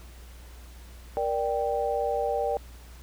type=chord; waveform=sine; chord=G minor; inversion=first; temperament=just; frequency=470.4 / 588 / 784 Hz; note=Bb4 / D5 / G5; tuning=+16 / +2 / 0 cents; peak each=-29 dBFS; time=1.17-2.57 s; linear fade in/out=0 ms; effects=added 60 Hz sine -44 dBFS peak until 3.02 s + pink hiss -53 dBFS RMS until 3.02 s

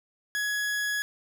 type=tone; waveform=40% pulse; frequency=1678 Hz; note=G#6; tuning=17 cents sharp; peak=-26 dBFS; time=0.35-1.02 s; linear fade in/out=0 ms; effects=none

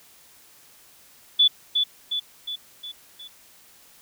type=tone with echo; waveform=sine; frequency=3458 Hz; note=A7; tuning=31 cents flat; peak=-13 dBFS; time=1.39-1.48 s; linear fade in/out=10 ms; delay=360 ms; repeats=5; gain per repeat=-5 dB; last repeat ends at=3.28 s; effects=white hiss -53 dBFS RMS until 4.01 s

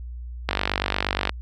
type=click train; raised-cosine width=0.3 ms; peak=-5 dBFS; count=40; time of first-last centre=0.49-1.294 s; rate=48.5 Hz; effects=added 60 Hz sine -32 dBFS peak until 1.41 s

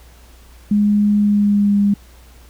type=tone with pitch glide; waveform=sine; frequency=206.9 to 202.5 Hz; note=G#3 to G#3; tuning=-6 to -43 cents; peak=-11 dBFS; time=0.71-1.94 s; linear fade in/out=5 ms; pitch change=-37 cents; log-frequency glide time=1.18-1.79 s; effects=added 60 Hz sine -42 dBFS peak until 2.49 s + pink hiss -49 dBFS RMS until 2.49 s

